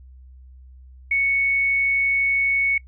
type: tone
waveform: sine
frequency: 2217 Hz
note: C#7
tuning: in tune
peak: -17 dBFS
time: 1.11-2.78 s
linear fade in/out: 5 ms
effects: noise-tail reverb RT60 0.1 s tail -23 dB re dry + added 64 Hz sine -42 dBFS peak until 2.87 s